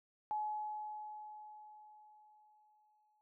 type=tone with exponential decay; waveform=sine; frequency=849 Hz; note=G#5; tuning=38 cents sharp; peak=-34 dBFS; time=0.31-3.21 s; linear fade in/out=0 ms; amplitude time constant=630 ms; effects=none